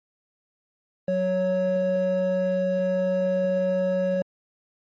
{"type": "tone pair together", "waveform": "triangle", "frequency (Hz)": [185.01, 554.4], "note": ["F#3", "C#5"], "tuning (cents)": [0, 0], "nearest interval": "octave + perfect fifth", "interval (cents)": 1900, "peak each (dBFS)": [-24, -19], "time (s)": [1.08, 4.22], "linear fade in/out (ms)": 2, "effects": ["tanh soft clip ceiling -14 dBFS", "MP3 32 kbps"]}